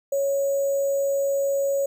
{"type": "tone with sample-and-hold", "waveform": "sine", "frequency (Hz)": 554.4, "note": "C#5", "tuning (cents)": 0, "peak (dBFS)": -20, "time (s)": [0.12, 1.86], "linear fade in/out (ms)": 5, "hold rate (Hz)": 7350, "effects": []}